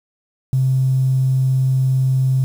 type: tone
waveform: triangle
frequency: 131.2 Hz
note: C3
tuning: 5 cents sharp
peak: -9 dBFS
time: 0.53-2.44 s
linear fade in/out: 0 ms
effects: tanh soft clip ceiling -11 dBFS + 7-bit